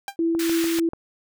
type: tone with exponential decay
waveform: sawtooth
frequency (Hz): 794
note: G5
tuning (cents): +22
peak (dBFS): -21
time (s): 0.08-0.16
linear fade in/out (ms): 1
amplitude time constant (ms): 16
type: tone with tremolo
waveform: sine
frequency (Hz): 331.8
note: E4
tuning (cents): +11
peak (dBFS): -18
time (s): 0.19-0.89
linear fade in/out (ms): 2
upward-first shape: triangle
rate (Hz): 3.4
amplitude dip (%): 30
type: click train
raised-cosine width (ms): 1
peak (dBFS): -21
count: 5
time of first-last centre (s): 0.35-0.934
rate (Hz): 6.85
type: high-pass noise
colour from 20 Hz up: pink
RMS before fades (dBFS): -31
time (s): 0.39-0.8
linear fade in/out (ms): 5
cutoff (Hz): 1400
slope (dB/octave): 24
effects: none